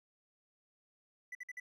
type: tone bursts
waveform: triangle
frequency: 1987 Hz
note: B6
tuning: 10 cents sharp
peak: -40 dBFS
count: 4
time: 1.32-1.6 s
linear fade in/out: 5 ms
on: 31 ms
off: 52 ms
effects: none